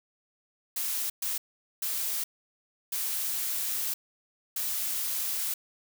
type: noise bursts at uneven times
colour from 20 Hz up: blue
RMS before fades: -31 dBFS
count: 5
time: 0.76-1.1 / 1.22-1.38 / 1.82-2.24 / 2.92-3.94 / 4.56-5.54 s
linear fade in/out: 5 ms
effects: none